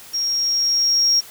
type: tone with level ramp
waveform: sine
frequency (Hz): 5588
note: F8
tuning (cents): 0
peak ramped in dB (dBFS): -19 to -11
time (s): 0.13-1.21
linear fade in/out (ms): 20
effects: tanh soft clip ceiling -10 dBFS + white hiss -41 dBFS RMS until 1.3 s